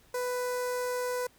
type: tone with notch filter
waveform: sawtooth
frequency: 496.3 Hz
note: B4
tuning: 8 cents sharp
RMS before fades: -32 dBFS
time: 0.14-1.27 s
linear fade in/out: 5 ms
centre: 3100 Hz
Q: 0.94
effects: pink hiss -62 dBFS RMS until 1.38 s